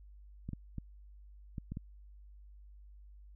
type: clicks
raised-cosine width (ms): 5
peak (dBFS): -27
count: 6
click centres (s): 0.49 / 0.533 / 0.783 / 1.582 / 1.72 / 1.771
effects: added 50 Hz sine -52 dBFS peak until 3.35 s